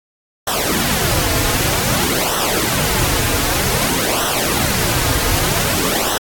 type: noise with flanger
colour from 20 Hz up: pink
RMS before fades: -17 dBFS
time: 0.47-6.18 s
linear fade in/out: 5 ms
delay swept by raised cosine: 0.43 to 5.33 ms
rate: 0.53 Hz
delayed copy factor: -0.75
effects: AAC 64 kbps